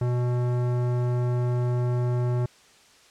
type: tone with tanh clipping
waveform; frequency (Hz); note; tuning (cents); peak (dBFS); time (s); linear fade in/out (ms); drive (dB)
sine; 122.8; B2; -9; -24; 0.01-2.46; 5; 17
effects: white hiss -55 dBFS RMS until 3.1 s + low-pass 7000 Hz 12 dB/octave